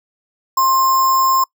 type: tone with sample-and-hold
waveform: sine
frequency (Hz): 1055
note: C6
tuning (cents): +14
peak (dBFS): -11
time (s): 0.57-1.44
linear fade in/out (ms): 5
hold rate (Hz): 6300
effects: noise-tail reverb RT60 0.1 s tail -24 dB re dry